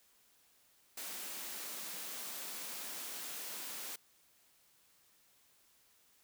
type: high-pass noise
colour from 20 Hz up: white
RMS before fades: -44 dBFS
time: 0.97-3.96 s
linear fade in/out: 5 ms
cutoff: 170 Hz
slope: 96 dB/octave
effects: white hiss -69 dBFS RMS until 6.23 s